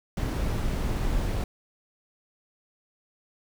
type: noise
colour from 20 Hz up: brown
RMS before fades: -27 dBFS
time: 0.17-1.44 s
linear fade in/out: 2 ms
effects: none